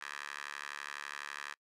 10% pulse tone with high-pass filter, 72 Hz, D2, 34 cents flat, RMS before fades -44 dBFS, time 0.01-1.54 s, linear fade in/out 5 ms, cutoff 1500 Hz, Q 2.6, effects noise-tail reverb RT60 0.1 s tail -26 dB re dry + low-pass 9000 Hz 12 dB/octave

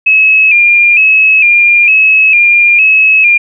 sine tone with vibrato, 2489 Hz, D#7, in tune, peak -3 dBFS, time 0.06-3.38 s, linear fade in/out 10 ms, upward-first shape square, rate 1.1 Hz, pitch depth 60 cents each way, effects none

